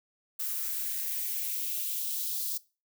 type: noise with high-pass filter sweep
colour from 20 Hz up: violet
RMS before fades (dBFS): -33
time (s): 0.39-2.58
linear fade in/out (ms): 10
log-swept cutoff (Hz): 1200 to 4300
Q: 2.1
effects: noise-tail reverb RT60 0.3 s tail -20 dB re dry